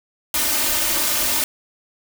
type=noise with comb filter; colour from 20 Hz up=white; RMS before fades=-20 dBFS; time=0.34-1.44 s; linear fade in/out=2 ms; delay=3.3 ms; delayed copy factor=+1; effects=none